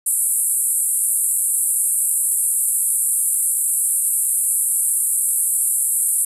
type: band-pass noise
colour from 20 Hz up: pink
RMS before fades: -19 dBFS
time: 0.06-6.25 s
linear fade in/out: 5 ms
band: 8100 to 12000 Hz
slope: 96 dB/octave
effects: none